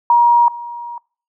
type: tone with level steps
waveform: sine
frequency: 950 Hz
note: A#5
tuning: 33 cents sharp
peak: -7 / -25 dBFS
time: 0.1-0.98 s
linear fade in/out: 2 ms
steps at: 0.48 s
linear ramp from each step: 2 ms
effects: noise-tail reverb RT60 0.4 s tail -25 dB re dry